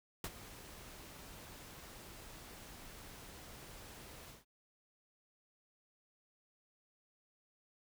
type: noise with ADSR envelope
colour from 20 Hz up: pink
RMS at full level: -39 dBFS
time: 0.24-4.45 s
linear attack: 3 ms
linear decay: 45 ms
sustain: -14 dB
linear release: 160 ms
effects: none